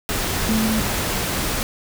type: tone in noise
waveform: sine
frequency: 219.5 Hz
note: A3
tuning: 4 cents flat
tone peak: -18 dBFS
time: 0.49-0.8 s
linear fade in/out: 0 ms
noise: pink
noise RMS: -23 dBFS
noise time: 0.09-1.63 s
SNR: +2 dB
effects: none